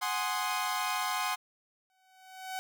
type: chord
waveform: sawtooth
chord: Ab dominant seventh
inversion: third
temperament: equal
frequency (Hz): 740 / 830.6 / 1046.5 / 1244.5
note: Gb5 / Ab5 / C6 / Eb6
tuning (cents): 0 / 0 / 0 / 0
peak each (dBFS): -32 / -33 / -30 / -34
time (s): 0.01-1.36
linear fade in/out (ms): 20
type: tone with exponential growth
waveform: sawtooth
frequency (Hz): 753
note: F#5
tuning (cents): +30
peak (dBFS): -29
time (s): 1.9-2.59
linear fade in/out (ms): 0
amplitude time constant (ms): 150
effects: none